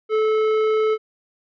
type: tone with tanh clipping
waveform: triangle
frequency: 434.6 Hz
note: A4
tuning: 21 cents flat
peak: -18 dBFS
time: 0.09-0.98 s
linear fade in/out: 50 ms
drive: 16 dB
effects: none